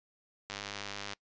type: click train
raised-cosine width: 0.2 ms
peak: -21 dBFS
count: 65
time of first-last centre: 0.5-1.134 s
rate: 101 Hz
effects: noise-tail reverb RT60 0.1 s tail -24 dB re dry + resampled to 16000 Hz